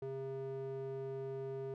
square tone with band-pass filter, 134.5 Hz, C3, 48 cents sharp, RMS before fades -42 dBFS, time 0.02-1.74 s, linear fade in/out 2 ms, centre 390 Hz, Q 2.3, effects none

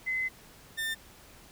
sine / 30% pulse tone pair in turn, 2042 / 1799.5 Hz, C7 / A6, -43 / +38 cents, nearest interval major second, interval 219 cents, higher first, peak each -28 dBFS, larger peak neither, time 0.06-0.29 / 0.77-0.95 s, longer first, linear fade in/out 20 ms, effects pink hiss -54 dBFS RMS until 1.51 s

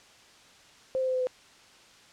sine tone with pitch steps, 523.3 / 519.1 / 514.9 / 510.8 / 506.6 Hz, C5 / C5 / C5 / C5 / B4, 0 / -14 / -28 / -42 / +44 cents, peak -25 dBFS, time 0.95-1.27 s, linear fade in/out 0 ms, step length 64 ms, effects white hiss -55 dBFS RMS until 2.12 s + low-pass 6000 Hz 12 dB/octave

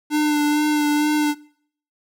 square tone with vibrato, 298.4 Hz, D4, 28 cents sharp, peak -17 dBFS, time 0.1-1.35 s, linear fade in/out 50 ms, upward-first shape sine, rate 2.2 Hz, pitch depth 19 cents each way, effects noise-tail reverb RT60 0.6 s tail -23 dB re dry

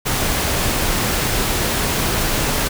pink noise, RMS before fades -19 dBFS, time 0.05-2.69 s, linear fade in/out 20 ms, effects none

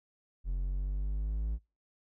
triangle exponential sweep, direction up, 44 to 55.2 Hz, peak -28 dBFS, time 0.44-1.59 s, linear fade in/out 50 ms, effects noise-tail reverb RT60 0.3 s tail -26 dB re dry

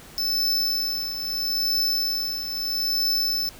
square tone with tremolo, 5274 Hz, E8, in tune, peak -20 dBFS, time 0.18-3.49 s, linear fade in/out 0 ms, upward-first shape triangle, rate 0.77 Hz, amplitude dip 65%, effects pink hiss -45 dBFS RMS until 3.59 s

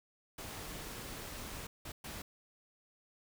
pink noise bursts at uneven times, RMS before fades -45 dBFS, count 3, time 0.38-1.67 / 1.85-1.92 / 2.04-2.22 s, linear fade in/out 5 ms, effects none

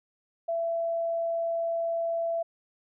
sine tone, 669 Hz, E5, 25 cents sharp, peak -26 dBFS, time 0.48-2.43 s, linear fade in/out 10 ms, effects none

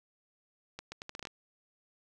accelerating click train, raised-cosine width 0.2 ms, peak -24 dBFS, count 9, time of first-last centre 0.79-1.271 s, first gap 130 ms, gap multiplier 0.76, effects none

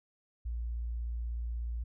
sine tone, 58.27 Hz, A#1, in tune, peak -33 dBFS, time 0.45-1.84 s, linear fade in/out 10 ms, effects none

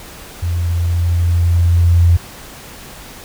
sine tone with level ramp, 86 Hz, F2, 26 cents flat, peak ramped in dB -15 to -6 dBFS, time 0.42-2.17 s, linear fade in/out 10 ms, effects pink hiss -35 dBFS RMS until 3.24 s

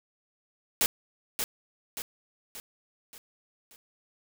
white noise with echo, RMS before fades -24 dBFS, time 0.81-0.86 s, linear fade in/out 0 ms, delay 580 ms, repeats 5, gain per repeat -6 dB, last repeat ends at 3.76 s, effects none

